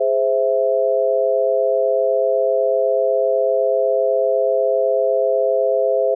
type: chord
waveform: sine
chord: Ab augmented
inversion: none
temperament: equal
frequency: 415.3 / 523.3 / 659.3 Hz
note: Ab4 / C5 / E5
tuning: 0 / 0 / 0 cents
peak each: -21 / -17 / -19 dBFS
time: 0-6.15 s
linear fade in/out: 10 ms
effects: none